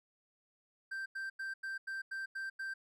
triangle tone bursts, 1568 Hz, G6, in tune, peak -36 dBFS, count 8, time 0.91-2.74 s, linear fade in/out 10 ms, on 150 ms, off 90 ms, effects none

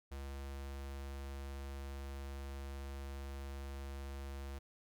square tone with notch filter, 68.8 Hz, C#2, 12 cents flat, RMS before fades -45 dBFS, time 0.11-4.59 s, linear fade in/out 10 ms, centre 150 Hz, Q 1, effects none

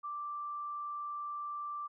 sine tone, 1174.7 Hz, D6, in tune, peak -37 dBFS, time 0.03-1.88 s, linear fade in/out 20 ms, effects none

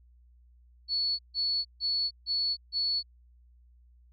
sine tone bursts, 4415 Hz, C#8, 8 cents flat, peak -26 dBFS, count 5, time 0.88-3.03 s, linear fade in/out 50 ms, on 310 ms, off 150 ms, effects added 60 Hz sine -56 dBFS peak until 4.12 s

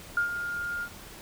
sine tone with ADSR envelope, 1412 Hz, F6, 19 cents sharp, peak -21 dBFS, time 0.17-0.89 s, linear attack 3 ms, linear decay 110 ms, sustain -9 dB, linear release 62 ms, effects pink hiss -46 dBFS RMS until 1.21 s

